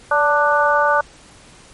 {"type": "harmonic tone with a mistuned harmonic", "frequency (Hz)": 295.6, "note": "D4", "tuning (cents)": 11, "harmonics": [2, 3, 4, 5], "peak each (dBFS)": [-18, -18, -18, -18], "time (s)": [0.11, 1.01], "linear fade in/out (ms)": 5, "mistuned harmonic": 2, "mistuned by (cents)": -31, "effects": ["pink hiss -45 dBFS RMS until 1.73 s", "MP3 48 kbps"]}